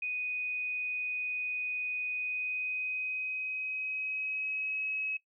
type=tone with pitch glide; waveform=sine; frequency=2489 to 2560 Hz; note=D#7 to D#7; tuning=0 to +49 cents; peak=-32 dBFS; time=0.02-5.17 s; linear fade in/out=5 ms; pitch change=+49 cents; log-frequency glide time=2.11-4.86 s; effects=noise-tail reverb RT60 0.1 s tail -18 dB re dry